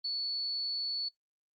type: tone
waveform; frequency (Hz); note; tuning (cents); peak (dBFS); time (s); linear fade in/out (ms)
sine; 4435; C#8; 0; -31; 0.04-1.09; 10
effects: noise-tail reverb RT60 0.1 s tail -18 dB re dry + Opus 48 kbps